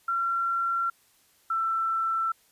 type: tone pair in turn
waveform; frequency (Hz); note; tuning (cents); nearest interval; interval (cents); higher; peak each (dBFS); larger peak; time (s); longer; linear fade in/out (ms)
sine; 1365 / 1336.1; F6 / E6; -40 / +23; unison; 37; first; -24; neither; 0.08-0.9 / 1.5-2.32; neither; 5
effects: white hiss -63 dBFS RMS until 2.51 s + resampled to 32000 Hz